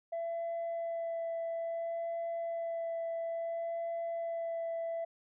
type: tone with vibrato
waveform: sine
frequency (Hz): 669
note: E5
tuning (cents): +25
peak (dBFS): -32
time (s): 0.12-5.05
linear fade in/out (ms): 10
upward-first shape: sine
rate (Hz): 0.59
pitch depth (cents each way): 10
effects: tanh soft clip ceiling -32 dBFS